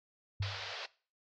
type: tone with exponential decay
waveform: sine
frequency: 99.1 Hz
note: G2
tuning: 19 cents sharp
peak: -30 dBFS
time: 0.4-0.74 s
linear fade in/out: 5 ms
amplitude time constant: 73 ms
type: band-pass noise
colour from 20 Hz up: white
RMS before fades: -43 dBFS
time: 0.42-0.86 s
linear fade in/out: 5 ms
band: 460 to 4900 Hz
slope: 48 dB/octave
effects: noise-tail reverb RT60 0.4 s tail -21 dB re dry + AAC 64 kbps